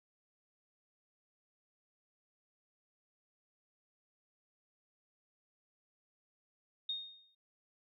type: tone with exponential decay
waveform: sine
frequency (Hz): 3700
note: A#7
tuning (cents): -14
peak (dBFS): -33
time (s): 6.89-7.35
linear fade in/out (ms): 5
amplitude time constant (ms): 100
effects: none